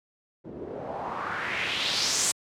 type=noise with low-pass filter sweep; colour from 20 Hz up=white; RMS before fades=-30 dBFS; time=0.44-2.32 s; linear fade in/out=10 ms; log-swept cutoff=300 to 8300 Hz; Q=2.9; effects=high-pass 80 Hz 12 dB/octave